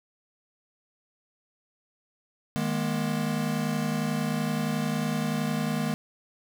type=chord; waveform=square; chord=D# suspended fourth; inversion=none; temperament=equal with one note detuned; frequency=155.56 / 207.7 / 238.5 Hz; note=D#3 / G#3 / A#3; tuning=0 / 0 / +40 cents; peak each=-31 dBFS; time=2.56-5.94 s; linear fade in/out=0 ms; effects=9-bit